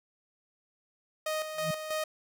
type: tone with tremolo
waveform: sawtooth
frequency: 622.3 Hz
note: D#5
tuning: in tune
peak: -26 dBFS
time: 1.26-2.04 s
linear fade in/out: 5 ms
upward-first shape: square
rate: 3.1 Hz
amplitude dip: 55%
type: tone with exponential growth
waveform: sine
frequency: 162.1 Hz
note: E3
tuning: 29 cents flat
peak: -28 dBFS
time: 1.54-1.71 s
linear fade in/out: 5 ms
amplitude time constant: 35 ms
effects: none